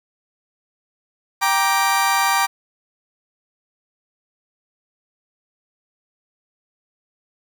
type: chord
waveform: 30% pulse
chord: G minor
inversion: none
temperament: just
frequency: 784 / 940.8 / 1176 Hz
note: G5 / Bb5 / D6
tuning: 0 / +16 / +2 cents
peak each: -18 dBFS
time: 1.41-2.47 s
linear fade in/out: 20 ms
effects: 8-bit